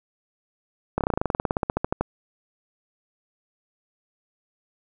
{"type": "slowing click train", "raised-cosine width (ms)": 1, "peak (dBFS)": -8, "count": 21, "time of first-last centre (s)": [0.98, 2.01], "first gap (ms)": 28, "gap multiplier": 1.06, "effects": []}